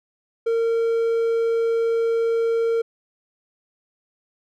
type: tone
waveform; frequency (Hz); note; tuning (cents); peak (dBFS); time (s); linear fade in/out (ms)
triangle; 458.7; A#4; -28; -16; 0.46-2.82; 10
effects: none